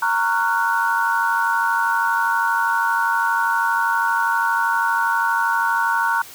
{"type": "chord", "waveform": "sine", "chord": "Gb major seventh", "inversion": "first", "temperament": "just", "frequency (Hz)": [925, 1110, 1387.5, 1480], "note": ["Bb5", "Db6", "F6", "Gb6"], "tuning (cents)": [-14, 2, -12, 0], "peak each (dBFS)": [-20, -25, -25, -21], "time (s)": [0.02, 6.22], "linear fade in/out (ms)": 5, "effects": ["white hiss -40 dBFS RMS until 6.34 s"]}